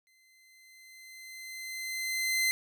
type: tone with exponential growth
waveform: sawtooth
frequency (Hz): 2065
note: C7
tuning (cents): -23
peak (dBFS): -21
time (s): 0.07-2.51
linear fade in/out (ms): 0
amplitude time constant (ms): 530
effects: none